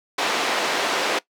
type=band-pass noise; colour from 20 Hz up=pink; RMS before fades=-23 dBFS; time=0.18-1.19 s; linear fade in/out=5 ms; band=410 to 4600 Hz; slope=12 dB/octave; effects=noise-tail reverb RT60 0.1 s tail -19 dB re dry + high-pass 200 Hz 12 dB/octave

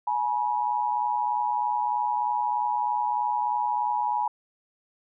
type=tone pair together; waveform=sine; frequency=844 / 967.2 Hz; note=G#5 / B5; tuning=+28 / -36 cents; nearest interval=major second; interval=236 cents; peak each=-26 dBFS; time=0.07-4.28 s; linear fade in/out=5 ms; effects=none

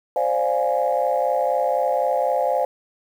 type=chord; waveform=sine; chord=D half-diminished seventh; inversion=third; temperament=equal; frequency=523.3 / 587.3 / 698.5 / 830.6 Hz; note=C5 / D5 / F5 / Ab5; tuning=0 / 0 / 0 / 0 cents; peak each=-22 / -23 / -23 / -24 dBFS; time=0.16-2.65 s; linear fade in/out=2 ms; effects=tanh soft clip ceiling -9 dBFS + 8-bit

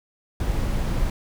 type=noise; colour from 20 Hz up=brown; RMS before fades=-23 dBFS; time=0.4-1.1 s; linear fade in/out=2 ms; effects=none

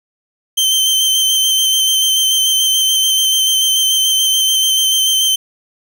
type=tone with vibrato; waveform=sawtooth; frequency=3111 Hz; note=G7; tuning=14 cents flat; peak=-8 dBFS; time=0.57-5.36 s; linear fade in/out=10 ms; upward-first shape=square; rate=6.9 Hz; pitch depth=14 cents each way; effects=none

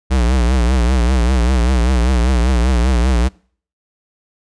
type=tone with vibrato; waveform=square; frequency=61.7 Hz; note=B1; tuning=1 cent flat; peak=-12 dBFS; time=0.1-3.29 s; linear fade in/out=20 ms; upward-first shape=triangle; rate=5.1 Hz; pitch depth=150 cents each way; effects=noise-tail reverb RT60 0.5 s tail -25 dB re dry + resampled to 22050 Hz

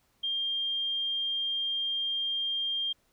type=tone; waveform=sine; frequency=3200 Hz; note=G7; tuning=35 cents sharp; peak=-28 dBFS; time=0.23-2.93 s; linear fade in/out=10 ms; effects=pink hiss -70 dBFS RMS until 3.12 s

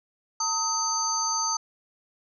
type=tone cluster; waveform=sine; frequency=907 / 1263 / 4623 / 6200 Hz; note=A#5 / D#6 / D8 / G8; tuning=-48 / +26 / -28 / -20 cents; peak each=-30 / -31 / -32 / -27 dBFS; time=0.4-1.57 s; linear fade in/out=5 ms; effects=none

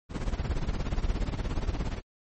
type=noise with tremolo; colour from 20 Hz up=brown; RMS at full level=-26 dBFS; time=0.09-2.02 s; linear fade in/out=50 ms; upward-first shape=triangle; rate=17 Hz; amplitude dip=85%; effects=MP3 32 kbps

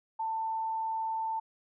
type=tone; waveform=sine; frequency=891 Hz; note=A5; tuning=22 cents sharp; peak=-30 dBFS; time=0.19-1.4 s; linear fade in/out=10 ms; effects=none

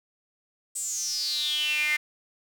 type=tone with high-pass filter sweep; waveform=sawtooth; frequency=300 Hz; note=D4; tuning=37 cents sharp; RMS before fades=-28 dBFS; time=0.75-1.97 s; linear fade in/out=10 ms; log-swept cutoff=8200 to 2000 Hz; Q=9.9; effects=none

